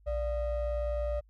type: ring-modulated tone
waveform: triangle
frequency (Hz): 324.2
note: E4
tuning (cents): -29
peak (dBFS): -24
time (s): 0.06-1.21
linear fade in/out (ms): 20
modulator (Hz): 265
effects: added 51 Hz sine -58 dBFS peak until 1.29 s